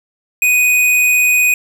square tone, 2489 Hz, D#7, in tune, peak -10 dBFS, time 0.42-1.54 s, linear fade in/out 2 ms, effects none

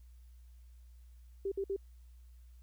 sine tone bursts, 392 Hz, G4, in tune, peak -32 dBFS, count 3, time 1.45-1.764 s, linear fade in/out 5 ms, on 68 ms, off 55 ms, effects added 60 Hz sine -53 dBFS peak until 2.62 s + white hiss -75 dBFS RMS until 2.62 s

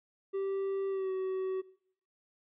triangle tone with pitch glide, 389.9 to 377.5 Hz, G4 to F#4, -9 to +35 cents, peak -29 dBFS, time 0.33-1.62 s, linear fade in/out 20 ms, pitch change -56 cents, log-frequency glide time 0.89-1.11 s, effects noise-tail reverb RT60 0.6 s tail -20 dB re dry + resampled to 8000 Hz

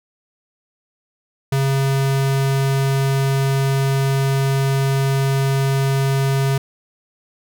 square tone, 136.1 Hz, C#3, 31 cents flat, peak -16 dBFS, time 1.52-6.58 s, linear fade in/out 5 ms, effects none

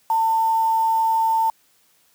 sine tone with quantisation, 897 Hz, A5, 33 cents sharp, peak -16 dBFS, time 0.1-1.5 s, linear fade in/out 2 ms, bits 6, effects white hiss -60 dBFS RMS until 2.14 s + high-pass 80 Hz 12 dB/octave

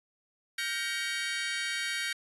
25% pulse chord, G half-diminished seventh, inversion third, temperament just, 1411.2 / 1568 / 1881.6 / 2258 Hz, F6 / G6 / Bb6 / Db7, +18 / 0 / +16 / +31 cents, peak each -38 / -32 / -32 / -32 dBFS, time 0.58-2.13 s, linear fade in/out 5 ms, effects resampled to 24000 Hz

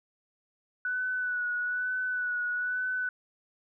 sine tone with vibrato, 1483 Hz, F#6, 4 cents sharp, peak -28 dBFS, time 0.85-3.09 s, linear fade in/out 2 ms, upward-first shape sine, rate 1.1 Hz, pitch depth 28 cents each way, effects none

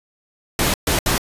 pink noise bursts at uneven times, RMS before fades -18 dBFS, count 3, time 0.59-0.74 / 0.87-0.99 / 1.06-1.18 s, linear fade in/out 2 ms, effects resampled to 32000 Hz

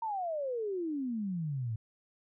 sine exponential sweep, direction down, 932.3 to 106.4 Hz, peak -32 dBFS, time 0.02-1.76 s, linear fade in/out 5 ms, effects none

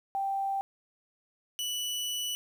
sine / sawtooth tone pair in turn, 784 / 2960 Hz, G5 / F#7, 0 / 0 cents, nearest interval octave + major seventh, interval 2300 cents, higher second, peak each -28 dBFS, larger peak neither, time 0.15-0.61 / 1.59-2.35 s, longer second, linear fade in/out 0 ms, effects 10-bit

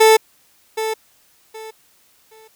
30% pulse tone with echo, 440 Hz, A4, in tune, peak -5 dBFS, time 0-0.17 s, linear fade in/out 10 ms, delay 770 ms, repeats 3, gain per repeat -12 dB, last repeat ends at 2.48 s, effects white hiss -56 dBFS RMS until 2.55 s

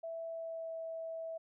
sine tone with pitch glide, 659.3 to 653.2 Hz, E5 to E5, 0 to -16 cents, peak -39 dBFS, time 0.03-1.38 s, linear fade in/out 10 ms, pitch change -16 cents, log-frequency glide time 0.27-0.73 s, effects none

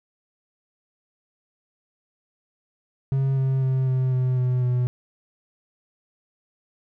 triangle tone with pitch steps, 135 / 133.14 / 131.31 / 129.5 / 127.72 / 125.96 / 124.23 Hz, C#3 / C3 / C3 / C3 / C3 / B2 / B2, -45 / +31 / +7 / -17 / -41 / +35 / +11 cents, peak -17 dBFS, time 3.12-4.87 s, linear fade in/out 0 ms, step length 250 ms, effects none

